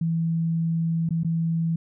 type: tone with dropouts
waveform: sine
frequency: 164.81 Hz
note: E3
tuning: in tune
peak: -21 dBFS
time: 0.01-1.76 s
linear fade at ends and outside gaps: 5 ms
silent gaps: 1.091-1.106 / 1.234-1.246 s
effects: none